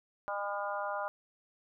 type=harmonic tone with a mistuned harmonic; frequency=202.6 Hz; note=G#3; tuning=43 cents flat; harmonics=3 / 4 / 5 / 6 / 7; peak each=-38 / -39 / -40 / -41 / -41 dBFS; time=0.28-1.08 s; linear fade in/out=0 ms; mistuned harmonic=5; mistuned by=-16 cents; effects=none